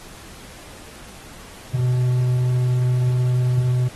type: tone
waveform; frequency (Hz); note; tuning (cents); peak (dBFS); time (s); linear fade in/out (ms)
triangle; 125.1; B2; +23; -14; 1.73-3.89; 20
effects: pink hiss -42 dBFS RMS until 3.95 s + AAC 32 kbps